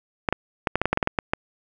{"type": "clicks", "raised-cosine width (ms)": 0.5, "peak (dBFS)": -5, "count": 12, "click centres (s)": [0.288, 0.326, 0.672, 0.756, 0.816, 0.856, 0.93, 0.974, 1.028, 1.074, 1.188, 1.335], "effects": []}